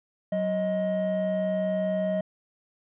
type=tone pair together; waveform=triangle; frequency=187.38 / 627 Hz; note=F#3 / D#5; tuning=+22 / +13 cents; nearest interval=octave + major sixth; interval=2091 cents; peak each=-26 / -23 dBFS; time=0.32-2.21 s; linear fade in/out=5 ms; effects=tanh soft clip ceiling -17 dBFS + resampled to 8000 Hz